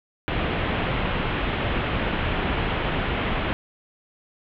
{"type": "low-pass noise", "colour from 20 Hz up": "pink", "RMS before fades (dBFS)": -25, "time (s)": [0.28, 3.53], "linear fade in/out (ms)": 0, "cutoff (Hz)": 3300, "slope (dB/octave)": 48, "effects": []}